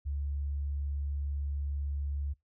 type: tone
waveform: sine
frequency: 71.1 Hz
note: C#2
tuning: 45 cents sharp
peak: -31 dBFS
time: 0.05-2.34 s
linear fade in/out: 20 ms
effects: noise-tail reverb RT60 0.2 s tail -25 dB re dry